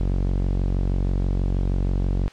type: tone with low-pass filter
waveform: sawtooth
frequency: 46.25 Hz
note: F#1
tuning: in tune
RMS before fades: -22 dBFS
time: 0-2.28 s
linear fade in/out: 0 ms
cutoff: 510 Hz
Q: 0.51
effects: white hiss -48 dBFS RMS until 2.32 s + low-pass 4000 Hz 12 dB/octave